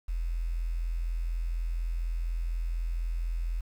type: tone with quantisation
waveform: sine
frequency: 42.07 Hz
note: E1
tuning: 36 cents sharp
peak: -28 dBFS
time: 0.08-3.61 s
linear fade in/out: 10 ms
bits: 9
effects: none